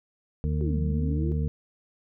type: harmonic tone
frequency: 75.5 Hz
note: D2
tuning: 48 cents sharp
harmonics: 1 / 2 / 3 / 4 / 6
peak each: -26 / -28 / -35 / -46 / -39 dBFS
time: 0.44-1.48 s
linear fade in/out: 0 ms
type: linear two-way sweep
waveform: sine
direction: down then up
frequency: 392 to 164.81 to 354.7 Hz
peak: -31 dBFS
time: 0.61-1.32 s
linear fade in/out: 0 ms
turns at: 0.8 s
effects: none